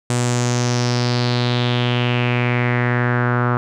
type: tone with low-pass filter sweep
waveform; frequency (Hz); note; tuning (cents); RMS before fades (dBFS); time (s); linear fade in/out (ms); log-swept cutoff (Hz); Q
sawtooth; 122.1; B2; -19; -18; 0.1-3.57; 0; 8200 to 1300; 4
effects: none